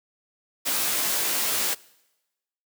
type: noise with comb filter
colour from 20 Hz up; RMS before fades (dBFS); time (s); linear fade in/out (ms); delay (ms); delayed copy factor
white; -25; 0.65-1.75; 20; 17; -0.7
effects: noise-tail reverb RT60 1.0 s tail -23 dB re dry + high-pass 200 Hz 12 dB/octave